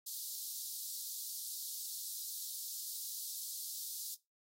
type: high-pass noise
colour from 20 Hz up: white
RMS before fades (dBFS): -43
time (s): 0.06-4.15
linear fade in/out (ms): 10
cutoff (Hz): 3800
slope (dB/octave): 48
effects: noise-tail reverb RT60 0.2 s tail -17 dB re dry + AAC 48 kbps